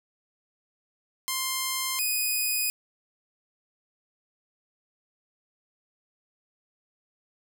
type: tone pair in turn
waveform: 5% pulse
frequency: 1050 / 2490 Hz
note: C6 / D#7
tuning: +6 / +1 cents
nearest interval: octave + minor third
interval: 1495 cents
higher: second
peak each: -15 dBFS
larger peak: neither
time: 1.28-1.99 / 1.99-2.7 s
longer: neither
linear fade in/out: 0 ms
effects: none